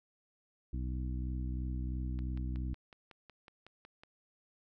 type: harmonic tone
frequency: 63 Hz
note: B1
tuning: 35 cents sharp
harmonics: 1 / 2 / 3 / 4 / 5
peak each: -35 / -42 / -47 / -47 / -49 dBFS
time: 0.73-2.74 s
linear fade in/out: 5 ms
type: click train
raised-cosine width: 0.3 ms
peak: -37 dBFS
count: 11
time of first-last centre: 2.19-4.035 s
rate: 5.42 Hz
effects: none